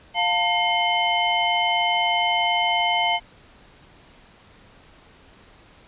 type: tone cluster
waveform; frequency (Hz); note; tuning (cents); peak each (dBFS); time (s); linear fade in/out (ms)
sine; 703 / 896 / 2130 / 3050; F5 / A5 / C7 / G7; +11 / +31 / +30 / -48; -24; 0.14-3.2; 50
effects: pink hiss -51 dBFS RMS until 5.87 s + resampled to 8000 Hz